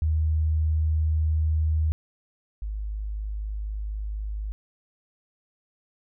sine tone pair in turn, 78.3 / 52.06 Hz, D#2 / G#1, +11 / +5 cents, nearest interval perfect fifth, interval 706 cents, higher first, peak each -20 / -28 dBFS, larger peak first, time 0.02-1.92 / 2.62-4.52 s, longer neither, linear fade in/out 0 ms, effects none

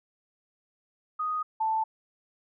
sine tone pair in turn, 1244.5 / 881.9 Hz, D#6 / A5, 0 / +4 cents, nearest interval tritone, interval 596 cents, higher first, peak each -27 / -24 dBFS, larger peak second, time 1.19-1.43 / 1.6-1.84 s, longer neither, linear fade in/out 10 ms, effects none

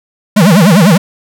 square tone with vibrato, 184.1 Hz, F#3, 8 cents flat, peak -4 dBFS, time 0.36-0.98 s, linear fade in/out 10 ms, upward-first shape sine, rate 10 Hz, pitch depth 290 cents each way, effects none

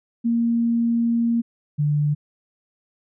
sine tone pair in turn, 233.1 / 147.69 Hz, A#3 / D3, 0 / +10 cents, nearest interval minor sixth, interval 790 cents, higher first, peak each -17 dBFS, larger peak neither, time 0.24-1.42 / 1.78-2.15 s, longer first, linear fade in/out 20 ms, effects none

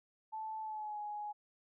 sine tone with pitch glide, 875 to 835.5 Hz, A5 to G#5, -10 to +10 cents, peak -39 dBFS, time 0.32-1.33 s, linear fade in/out 20 ms, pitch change -80 cents, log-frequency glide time 0.61-0.99 s, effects none

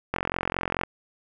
click train, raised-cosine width 0.5 ms, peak -10 dBFS, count 32, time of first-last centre 0.14-0.835 s, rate 44.6 Hz, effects none

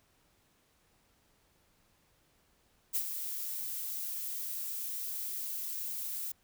violet noise with ADSR envelope, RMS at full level -30 dBFS, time 2.93-6.32 s, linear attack 26 ms, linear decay 71 ms, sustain -8 dB, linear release 5 ms, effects pink hiss -70 dBFS RMS until 6.43 s

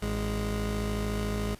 25% pulse tone pair together, 53.76 / 207.6 Hz, A1 / G#3, -39 / 0 cents, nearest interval octave + major seventh, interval 2339 cents, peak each -27 / -28 dBFS, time 0.02-1.55 s, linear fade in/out 5 ms, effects pink hiss -53 dBFS RMS until 1.59 s + resampled to 32000 Hz

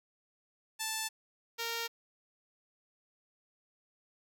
5% pulse tone pair in turn, 880 / 462.8 Hz, A5 / A#4, 0 / -13 cents, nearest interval major seventh, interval 1113 cents, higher first, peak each -22 / -23 dBFS, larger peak first, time 0.79-1.09 / 1.58-1.88 s, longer neither, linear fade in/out 20 ms, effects none

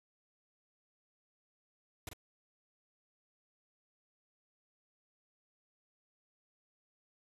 pink noise with echo, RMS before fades -43 dBFS, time 2.07-2.09 s, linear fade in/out 2 ms, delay 43 ms, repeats 1, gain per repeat -6 dB, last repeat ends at 2.133 s, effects resampled to 32000 Hz

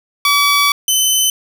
15% pulse tone pair in turn, 1144 / 3042 Hz, D6 / F#7, -46 / +47 cents, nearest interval octave + perfect fourth, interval 1693 cents, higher second, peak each -4 dBFS, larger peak neither, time 0.25-0.72 / 0.88-1.3 s, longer first, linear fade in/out 2 ms, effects none

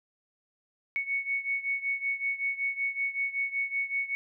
sine beating tone pair, 2217 / 2222.3 Hz, C#7 / C#7, 0 / +4 cents, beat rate 5.3 Hz, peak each -30 / -33 dBFS, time 0.96-4.15 s, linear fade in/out 0 ms, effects none

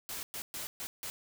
white noise bursts at uneven times, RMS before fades -40 dBFS, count 5, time 0.09-0.23 / 0.34-0.42 / 0.54-0.67 / 0.8-0.87 / 1.03-1.1 s, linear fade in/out 0 ms, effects none

